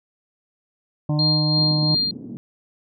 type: harmonic tone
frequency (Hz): 150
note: D3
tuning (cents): +37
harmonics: 1 / 2 / 4 / 5 / 6 / 7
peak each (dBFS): -19 / -26 / -32 / -38 / -39 / -40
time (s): 1.09-1.95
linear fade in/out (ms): 5
type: tone with tremolo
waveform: sine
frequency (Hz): 4200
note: C8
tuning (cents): +6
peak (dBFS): -17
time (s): 1.19-2.11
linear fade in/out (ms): 2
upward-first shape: sine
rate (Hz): 2.9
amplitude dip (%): 50
type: band-pass noise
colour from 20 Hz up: white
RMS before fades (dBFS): -35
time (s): 1.57-2.37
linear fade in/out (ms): 0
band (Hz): 150 to 260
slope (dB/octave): 24
effects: none